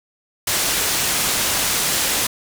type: low-pass noise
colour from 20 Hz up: white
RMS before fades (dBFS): -20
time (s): 0.47-2.27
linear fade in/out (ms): 5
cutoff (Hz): 11000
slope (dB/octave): 12
effects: none